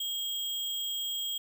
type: tone with sample-and-hold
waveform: sine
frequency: 3248 Hz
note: G#7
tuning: 39 cents flat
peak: -31 dBFS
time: 0-1.38 s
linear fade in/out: 5 ms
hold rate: 11025 Hz
effects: none

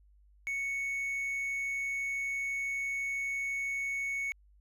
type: tone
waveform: triangle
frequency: 2217 Hz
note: C#7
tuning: in tune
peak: -30 dBFS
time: 0.47-4.32 s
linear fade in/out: 0 ms
effects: added 50 Hz sine -59 dBFS peak until 4.6 s

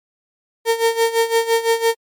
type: tone with tremolo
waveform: 35% pulse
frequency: 457.4 Hz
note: A#4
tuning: 33 cents flat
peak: -10 dBFS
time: 0.65-1.95 s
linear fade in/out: 50 ms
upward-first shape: sine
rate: 5.9 Hz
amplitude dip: 80%
effects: MP3 64 kbps

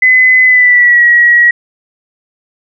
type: tone with pitch glide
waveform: sine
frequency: 2025 to 1911.3 Hz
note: B6 to A#6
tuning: +43 to +43 cents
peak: -3 dBFS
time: 0.02-1.51 s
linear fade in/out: 5 ms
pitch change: -100 cents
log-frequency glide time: 0.44-1.04 s
effects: none

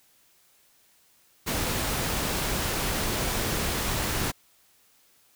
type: noise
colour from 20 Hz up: pink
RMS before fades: -28 dBFS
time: 1.46-4.32 s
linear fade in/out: 20 ms
effects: white hiss -62 dBFS RMS until 5.35 s

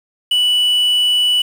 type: tone with quantisation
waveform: triangle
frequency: 2960 Hz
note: F#7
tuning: in tune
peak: -10 dBFS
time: 0.31-1.42 s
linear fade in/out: 5 ms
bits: 6
effects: none

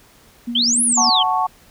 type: tone with tremolo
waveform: sine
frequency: 237.8 Hz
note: A#3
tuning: 35 cents sharp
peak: -21 dBFS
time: 0.47-1.1 s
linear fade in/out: 10 ms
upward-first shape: sine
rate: 10 Hz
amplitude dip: 40%
type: exponential two-way sweep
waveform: sine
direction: up then down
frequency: 2960 to 10990 to 2960 Hz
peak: -14 dBFS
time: 0.55-1.23 s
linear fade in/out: 5 ms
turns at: 0.83 s
type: chord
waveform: sine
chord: F# minor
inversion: none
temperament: equal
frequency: 740 / 880 / 1108.7 Hz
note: F#5 / A5 / C#6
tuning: 0 / 0 / 0 cents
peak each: -20 dBFS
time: 0.97-1.47 s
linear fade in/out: 10 ms
effects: pink hiss -50 dBFS RMS until 1.7 s

